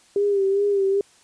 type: tone with vibrato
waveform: sine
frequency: 397.7 Hz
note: G4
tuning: 25 cents sharp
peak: -17 dBFS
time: 0.16-1.01 s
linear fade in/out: 2 ms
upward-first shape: sine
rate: 2.5 Hz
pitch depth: 47 cents each way
effects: white hiss -55 dBFS RMS until 1.23 s + resampled to 22050 Hz